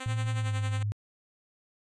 5% pulse tone with tremolo, 260.4 Hz, C4, 8 cents flat, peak -24 dBFS, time 0-0.83 s, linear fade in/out 5 ms, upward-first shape sine, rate 11 Hz, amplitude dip 70%
sine tone with pitch glide, 111.8 to 103.71 Hz, A2 to G#2, +28 to -2 cents, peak -27 dBFS, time 0.06-0.92 s, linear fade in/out 0 ms, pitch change -130 cents, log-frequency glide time 0.37-0.53 s
effects resampled to 24000 Hz

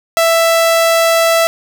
sawtooth tone, 662 Hz, E5, 7 cents sharp, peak -5 dBFS, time 0.17-1.47 s, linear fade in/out 0 ms, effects none

